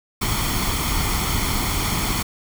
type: noise with comb filter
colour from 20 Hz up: pink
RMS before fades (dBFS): -22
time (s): 0.21-2.23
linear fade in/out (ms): 10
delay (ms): 0.91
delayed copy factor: +0.6
effects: none